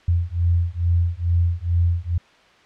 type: beating tone pair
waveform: sine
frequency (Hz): 85 / 87.3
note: F2 / F2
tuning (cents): -46 / 0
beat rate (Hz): 2.3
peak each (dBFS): -20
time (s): 0.08-2.18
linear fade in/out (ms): 5
effects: white hiss -52 dBFS RMS until 2.65 s + low-pass 3000 Hz 12 dB/octave